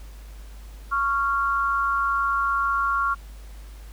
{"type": "tone pair together", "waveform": "sine", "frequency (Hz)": [1108.7, 1386.7], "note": ["C#6", "F6"], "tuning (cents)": [0, -13], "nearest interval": "major third", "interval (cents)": 387, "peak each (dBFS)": -23, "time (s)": [0.91, 3.15], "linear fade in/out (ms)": 20, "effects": ["added 51 Hz sine -38 dBFS peak until 3.92 s", "pink hiss -52 dBFS RMS until 3.92 s"]}